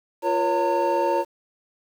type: tone cluster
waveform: triangle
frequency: 347.1 / 480.2 / 555 / 911 Hz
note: F4 / B4 / C#5 / A#5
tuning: -11 / -49 / +2 / -40 cents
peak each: -24 / -27 / -22 / -21 dBFS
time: 0.22-1.25 s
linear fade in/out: 50 ms
effects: 8-bit